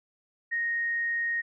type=tone; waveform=sine; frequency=1864.7 Hz; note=A#6; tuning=in tune; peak=-26 dBFS; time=0.51-1.42 s; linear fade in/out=20 ms; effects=none